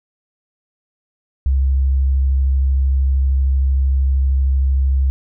sine tone with vibrato, 67 Hz, C2, 42 cents sharp, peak -12 dBFS, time 1.46-5.1 s, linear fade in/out 0 ms, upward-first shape square, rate 13 Hz, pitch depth 12 cents each way, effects none

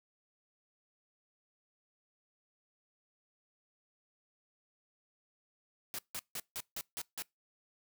white noise bursts, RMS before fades -40 dBFS, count 7, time 5.94-7.222 s, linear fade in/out 0 ms, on 46 ms, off 160 ms, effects noise-tail reverb RT60 0.2 s tail -25 dB re dry

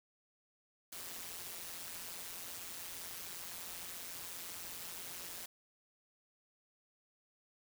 white noise with amplitude modulation, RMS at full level -43 dBFS, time 0.92-5.46 s, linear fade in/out 5 ms, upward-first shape sine, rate 174 Hz, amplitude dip 75%, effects none

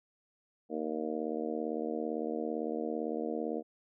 harmonic tone, 77.78 Hz, D#2, in tune, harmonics 3 / 4 / 5 / 6 / 7 / 8 / 9, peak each -39 / -38 / -43 / -37 / -45 / -43 / -44 dBFS, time 0.69-3.63 s, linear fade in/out 50 ms, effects none

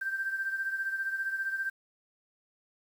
sine beating tone pair, 1568 / 1583 Hz, G6 / G6, 0 / +17 cents, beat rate 15 Hz, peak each -31 / -38 dBFS, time 0.01-1.7 s, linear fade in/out 10 ms, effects 9-bit

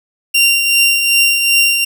sawtooth tone with tremolo, 2769 Hz, F7, 15 cents flat, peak -4 dBFS, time 0.34-1.85 s, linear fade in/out 10 ms, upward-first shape triangle, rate 2.6 Hz, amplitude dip 50%, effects none

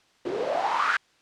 white noise with band-pass filter sweep, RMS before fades -26 dBFS, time 0.25-0.97 s, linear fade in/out 5 ms, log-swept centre 340 to 1600 Hz, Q 6.6, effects white hiss -62 dBFS RMS until 1.21 s + low-pass 5000 Hz 12 dB/octave

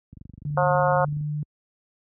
click train, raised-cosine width 5 ms, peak -29 dBFS, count 27, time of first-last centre 0.13-1.209 s, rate 24.1 Hz
sine tone with pitch glide, 146.83 to 149.14 Hz, D3 to D3, 0 to +27 cents, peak -25 dBFS, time 0.45-1.43 s, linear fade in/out 2 ms, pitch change +27 cents, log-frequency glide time 1.09-1.21 s
harmonic tone, 179.4 Hz, F3, 47 cents sharp, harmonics 3 / 4 / 5 / 6 / 7 / 8, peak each -22 / -24 / -26 / -28 / -29 / -30 dBFS, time 0.57-1.05 s, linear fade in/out 5 ms
effects high-pass 60 Hz 12 dB/octave

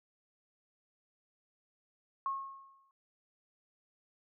sine tone with exponential decay, 1087 Hz, C#6, 34 cents flat, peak -30 dBFS, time 2.26-2.91 s, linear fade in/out 1 ms, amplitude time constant 140 ms, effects none

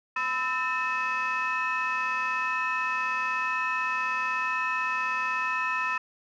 sine tone cluster, 1010 / 1307 / 1795 / 2579 Hz, B5 / E6 / A6 / E7, +39 / -15 / +34 / -39 cents, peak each -30 dBFS, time 0.16-5.98 s, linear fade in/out 5 ms, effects tanh soft clip ceiling -20 dBFS

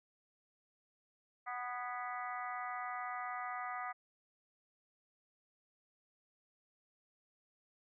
harmonic tone with a mistuned harmonic, 246.9 Hz, B3, in tune, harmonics 3 / 4 / 5 / 6 / 7 / 8 / 9, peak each -43 / -50 / -43 / -53 / -54 / -47 / -58 dBFS, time 1.46-3.93 s, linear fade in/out 20 ms, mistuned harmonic 7, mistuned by -52 cents, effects none

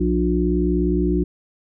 harmonic tone with a mistuned harmonic, 59.7 Hz, A#1, 42 cents sharp, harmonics 1 / 3 / 5 / 6, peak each -22 / -22 / -22 / -22 dBFS, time 0-1.24 s, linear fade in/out 10 ms, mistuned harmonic 1, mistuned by +62 cents, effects none

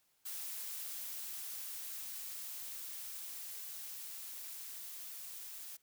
blue noise with level ramp, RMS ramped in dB -43 to -48 dBFS, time 0.25-5.77 s, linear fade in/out 10 ms, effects white hiss -75 dBFS RMS until 5.82 s

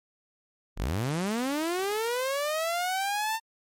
sawtooth linear sweep, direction up, 31.41 to 906 Hz, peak -23 dBFS, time 0.76-3.4 s, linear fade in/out 50 ms, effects MP3 64 kbps

